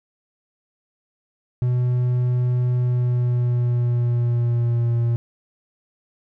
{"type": "tone with pitch glide", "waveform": "triangle", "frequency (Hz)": [123.9, 117.76], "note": ["B2", "A#2"], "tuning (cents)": [6, 18], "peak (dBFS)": -15, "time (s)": [1.62, 5.16], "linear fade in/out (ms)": 0, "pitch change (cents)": -88, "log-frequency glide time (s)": [2.77, 4.95], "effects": []}